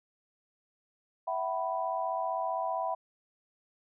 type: chord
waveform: sine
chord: E suspended second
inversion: none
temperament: equal with one note detuned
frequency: 659.3 / 754.7 / 987.8 Hz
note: E5 / F#5 / B5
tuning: 0 / +34 / 0 cents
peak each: -34 / -34 / -34 dBFS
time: 1.27-2.95 s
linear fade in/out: 10 ms
effects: none